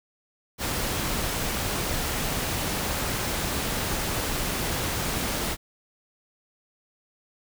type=noise; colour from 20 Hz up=pink; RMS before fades=-28 dBFS; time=0.58-5.57 s; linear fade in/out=50 ms; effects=none